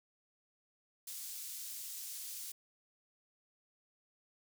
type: high-pass noise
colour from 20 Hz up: pink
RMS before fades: -45 dBFS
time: 1.07-2.52 s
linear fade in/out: 5 ms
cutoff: 6400 Hz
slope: 12 dB/octave
effects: none